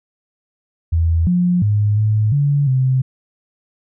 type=tone with pitch steps; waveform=sine; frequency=82.7 / 177.8 / 104.3 / 107.3 / 143 / 130.3 Hz; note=E2 / F3 / G#2 / A2 / D3 / C3; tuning=+6 / +31 / +8 / -43 / -46 / -7 cents; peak=-12 dBFS; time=0.92-3.02 s; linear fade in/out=10 ms; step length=350 ms; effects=none